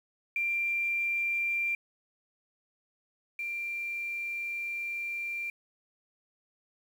sine tone pair in turn, 2371 / 2371 Hz, D7 / D7, +16 / +16 cents, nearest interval unison, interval 0 cents, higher neither, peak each -27 / -32 dBFS, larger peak first, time 0.36-1.75 / 3.39-5.5 s, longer second, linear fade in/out 2 ms, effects 9-bit

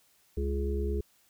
harmonic tone, 69.6 Hz, C#2, 8 cents sharp, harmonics 1 / 3 / 5 / 6, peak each -29 / -39 / -38 / -35 dBFS, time 0.37-1.01 s, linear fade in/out 5 ms, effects white hiss -66 dBFS RMS until 1.29 s

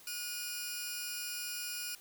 10% pulse tone cluster, 1440 / 2445 / 5320 Hz, F#6 / D#7 / E8, -47 / -31 / +15 cents, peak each -35 / -32 / -38 dBFS, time 0.07-1.95 s, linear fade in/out 2 ms, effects white hiss -57 dBFS RMS until 2 s

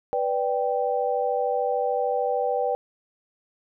sine chord, G major, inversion first, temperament equal, 493.9 / 587.3 / 784 Hz, B4 / D5 / G5, 0 / 0 / 0 cents, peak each -25 / -28 / -26 dBFS, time 0.13-2.75 s, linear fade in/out 0 ms, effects none

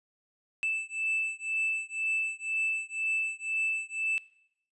triangle beating tone pair, 2637 / 2639 Hz, E7 / E7, 0 / +1 cents, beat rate 2 Hz, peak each -31 dBFS, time 0.63-4.18 s, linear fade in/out 0 ms, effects noise-tail reverb RT60 0.8 s tail -21 dB re dry + resampled to 24000 Hz

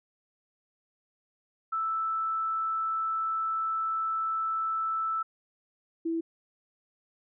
sine tone pair in turn, 1318.5 / 329.6 Hz, E6 / E4, 0 / 0 cents, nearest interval 2 octaves, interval 2400 cents, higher first, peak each -27 dBFS, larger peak neither, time 1.72-5.23 / 6.05-6.21 s, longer first, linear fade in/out 10 ms, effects none

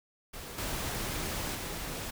pink noise with level steps, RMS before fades -43 / -35 / -38 dBFS, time 0.33-2.11 s, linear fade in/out 10 ms, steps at 0.58 / 1.55 s, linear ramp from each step 5 ms, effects none

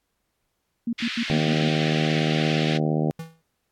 sine tone bursts, 233.7 Hz, A#3, 5 cents sharp, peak -22 dBFS, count 6, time 0.87-1.685 s, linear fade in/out 5 ms, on 60 ms, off 91 ms
white band-pass noise, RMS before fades -31 dBFS, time 0.98-2.78 s, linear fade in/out 10 ms, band 1700 to 3600 Hz, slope 24 dB/octave
harmonic tone, 77.3 Hz, D#2, 11 cents flat, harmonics 2 / 3 / 4 / 5 / 6 / 7 / 8 / 9 / 10, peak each -23 / -27 / -29 / -31 / -33 / -34 / -35 / -36 / -37 dBFS, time 1.3-3.11 s, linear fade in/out 0 ms
square tone with exponential decay, 163 Hz, E3, 19 cents flat, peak -30 dBFS, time 3.19-3.42 s, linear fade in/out 5 ms, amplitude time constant 49 ms
effects pink hiss -75 dBFS RMS until 3.71 s + AAC 64 kbps

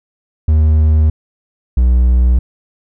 triangle tone pair in turn, 77.5 / 61.51 Hz, D#2 / B1, -6 / -6 cents, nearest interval major third, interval 400 cents, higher first, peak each -5 dBFS, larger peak neither, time 0.48-1.1 / 1.77-2.39 s, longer neither, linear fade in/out 5 ms, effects none

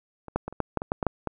clicks, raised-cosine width 1 ms, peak -25 / -10 / -18 / -27 / -10 / -10 / -17 / -10 / -12 / -8 / -14 dBFS, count 11, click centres 0.283 / 0.36 / 0.48 / 0.526 / 0.603 / 0.773 / 0.819 / 0.919 / 1.028 / 1.067 / 1.273 s, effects none

